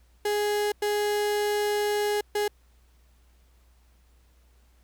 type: tone bursts at uneven times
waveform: 35% pulse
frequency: 415.3 Hz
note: G#4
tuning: in tune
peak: -22 dBFS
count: 3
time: 0.25-0.72 / 0.82-2.21 / 2.35-2.48 s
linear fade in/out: 5 ms
effects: added 60 Hz sine -57 dBFS peak until 4.83 s + pink hiss -67 dBFS RMS until 4.83 s